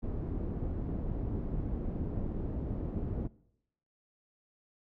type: low-pass noise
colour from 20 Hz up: pink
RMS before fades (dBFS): -35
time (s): 0.02-3.28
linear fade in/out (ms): 20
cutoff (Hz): 330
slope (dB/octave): 12
effects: noise-tail reverb RT60 0.8 s tail -22 dB re dry